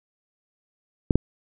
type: clicks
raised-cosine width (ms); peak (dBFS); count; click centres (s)
3; -5; 2; 1.108 / 1.156
effects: none